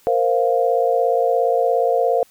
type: chord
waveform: sine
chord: Bb suspended second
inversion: none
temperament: equal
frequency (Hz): 466.2 / 523.3 / 698.5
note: Bb4 / C5 / F5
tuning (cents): 0 / 0 / 0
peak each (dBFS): -19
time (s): 0.07-2.23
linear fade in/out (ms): 0
effects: white hiss -54 dBFS RMS until 2.3 s